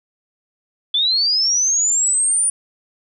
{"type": "linear sweep", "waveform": "sine", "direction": "up", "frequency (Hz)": [3422, 9470], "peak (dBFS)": -14, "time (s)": [0.94, 2.5], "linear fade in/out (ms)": 5, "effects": []}